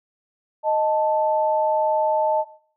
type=tone pair together; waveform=sine; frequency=621.6 / 880 Hz; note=D#5 / A5; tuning=-2 / 0 cents; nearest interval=tritone; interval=602 cents; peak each=-20 dBFS; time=0.63-2.45 s; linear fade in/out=50 ms; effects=noise-tail reverb RT60 0.5 s tail -17 dB re dry